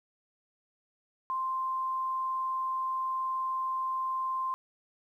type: tone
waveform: sine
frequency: 1046.5 Hz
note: C6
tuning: in tune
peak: -29 dBFS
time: 1.3-4.54 s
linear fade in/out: 0 ms
effects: 11-bit